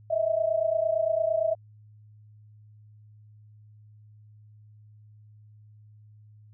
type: tone pair together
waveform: sine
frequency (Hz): 630.5 / 659.3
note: D#5 / E5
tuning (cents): +23 / 0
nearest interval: minor second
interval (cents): 77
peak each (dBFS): -26 / -25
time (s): 0.1-1.55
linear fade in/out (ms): 10
effects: added 106 Hz sine -50 dBFS peak until 6.53 s